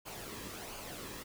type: noise with flanger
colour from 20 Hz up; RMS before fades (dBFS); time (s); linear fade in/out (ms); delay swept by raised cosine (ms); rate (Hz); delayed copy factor
pink; -45; 0.05-1.24; 20; 0.53 to 1.4; 1.4; -0.5
effects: none